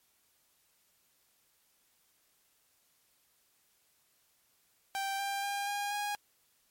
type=tone with pitch steps; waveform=sawtooth; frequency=784 / 793.6 / 803.3 / 813.1 / 823 Hz; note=G5 / G5 / G5 / G#5 / G#5; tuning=0 / +21 / +42 / -37 / -16 cents; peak=-29 dBFS; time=4.95-6.15 s; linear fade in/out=0 ms; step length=240 ms; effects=white hiss -71 dBFS RMS until 6.7 s + MP3 64 kbps